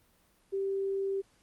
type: tone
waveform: sine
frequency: 390.6 Hz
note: G4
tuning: 6 cents flat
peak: -29 dBFS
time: 0.52-1.22 s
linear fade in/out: 20 ms
effects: pink hiss -67 dBFS RMS until 1.42 s + Opus 32 kbps